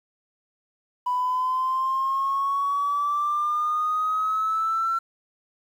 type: exponential sweep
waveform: triangle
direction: up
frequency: 987.8 to 1355 Hz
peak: -18 dBFS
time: 1.06-4.99 s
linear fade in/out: 10 ms
effects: tanh soft clip ceiling -19 dBFS + 9-bit